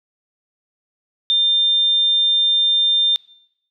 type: tone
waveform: sine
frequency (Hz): 3600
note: A7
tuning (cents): +39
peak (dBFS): -13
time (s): 1.3-3.16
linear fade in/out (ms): 0
effects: noise-tail reverb RT60 0.8 s tail -22 dB re dry